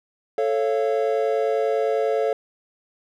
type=chord; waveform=triangle; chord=A augmented; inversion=none; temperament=just; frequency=440 / 550 / 687.5 Hz; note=A4 / C#5 / E#5; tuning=0 / -14 / -27 cents; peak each=-20 / -22 / -24 dBFS; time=0.38-2.33 s; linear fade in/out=2 ms; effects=none